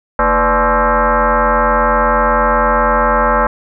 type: tone with frequency modulation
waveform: sine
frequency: 227.9 Hz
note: A#3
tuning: 39 cents flat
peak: -9 dBFS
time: 0.19-3.47 s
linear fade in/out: 2 ms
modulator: 272 Hz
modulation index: 4.9
effects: none